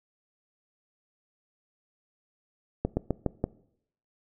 slowing click train, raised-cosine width 2 ms, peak -12 dBFS, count 5, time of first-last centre 2.85-3.441 s, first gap 120 ms, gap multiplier 1.14, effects noise-tail reverb RT60 0.7 s tail -21 dB re dry

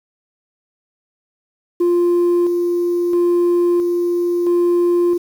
sine tone with tremolo, 349.2 Hz, F4, in tune, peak -9 dBFS, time 1.8-5.18 s, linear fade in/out 10 ms, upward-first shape square, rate 0.75 Hz, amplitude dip 40%, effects tanh soft clip ceiling -11 dBFS + 7-bit

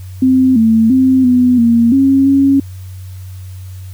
sine tone with pitch steps, 259.6 / 223.7 / 260.9 / 249.1 / 232.9 / 271.2 / 274.9 Hz, C4 / A3 / C4 / B3 / A#3 / C#4 / C#4, -13 / +29 / -5 / +15 / -1 / -38 / -14 cents, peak -6 dBFS, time 0.22-2.6 s, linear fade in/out 5 ms, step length 340 ms, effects added 93 Hz sine -26 dBFS peak until 3.93 s + white hiss -45 dBFS RMS until 3.93 s

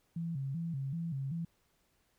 sine tone with vibrato, 150.8 Hz, D3, 46 cents sharp, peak -34 dBFS, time 0.16-1.45 s, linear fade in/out 5 ms, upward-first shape square, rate 2.6 Hz, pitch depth 180 cents each way, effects pink hiss -74 dBFS RMS until 2.18 s

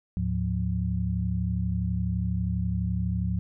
sine tone cluster, 76.2 / 108.3 / 179.2 Hz, D#2 / A2 / F3, -36 / -27 / +45 cents, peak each -29 dBFS, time 0.17-3.39 s, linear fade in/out 0 ms, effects none

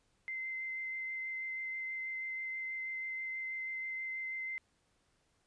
sine tone with vibrato, 2072 Hz, C7, 17 cents flat, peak -37 dBFS, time 0.28-4.58 s, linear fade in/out 0 ms, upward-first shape sine, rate 6.2 Hz, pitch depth 9 cents each way, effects pink hiss -75 dBFS RMS until 5.46 s + resampled to 22050 Hz

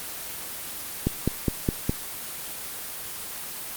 click train, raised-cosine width 3 ms, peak -8 dBFS, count 5, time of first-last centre 1.07-1.895 s, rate 4.85 Hz, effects white hiss -35 dBFS RMS until 3.76 s + Opus 24 kbps

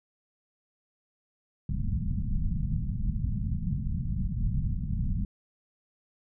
pink low-pass noise, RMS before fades -29 dBFS, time 1.69-5.25 s, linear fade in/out 2 ms, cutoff 210 Hz, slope 48 dB/octave, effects none

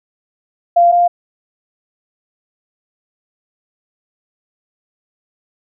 sine tone pair in turn, 692 / 699.6 Hz, F5 / F5, -16 / +3 cents, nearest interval unison, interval 19 cents, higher second, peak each -6 / -8 dBFS, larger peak first, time 0.76-0.92 / 0.92-1.08 s, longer neither, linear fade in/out 10 ms, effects none

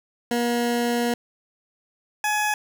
20% pulse tone pair in turn, 238.6 / 843.9 Hz, A#3 / G#5, +41 / +27 cents, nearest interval octave + minor seventh, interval 2186 cents, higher second, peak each -16 dBFS, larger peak neither, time 0.31-1.14 / 2.24-2.54 s, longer first, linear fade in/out 2 ms, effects none

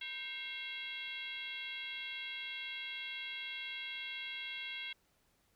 sine tone with frequency modulation, 2726 Hz, F7, 43 cents flat, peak -40 dBFS, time 0.01-4.93 s, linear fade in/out 5 ms, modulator 582 Hz, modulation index 1.6, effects pink hiss -74 dBFS RMS until 5.55 s

